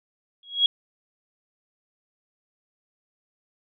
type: tone with exponential growth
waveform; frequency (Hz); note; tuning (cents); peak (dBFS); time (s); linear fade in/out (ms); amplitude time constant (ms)
sine; 3311; G#7; -6; -12; 0.43-0.66; 2; 49
effects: none